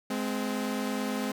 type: tone pair together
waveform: sawtooth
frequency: 210 / 259.1 Hz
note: G#3 / C4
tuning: +19 / -17 cents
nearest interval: major third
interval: 364 cents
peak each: -28 dBFS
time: 0.1-1.32 s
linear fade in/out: 5 ms
effects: none